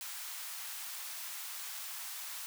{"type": "high-pass noise", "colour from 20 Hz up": "white", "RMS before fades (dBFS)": -43, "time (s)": [0.01, 2.46], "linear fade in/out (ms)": 0, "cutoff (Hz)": 800, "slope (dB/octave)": 24, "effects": []}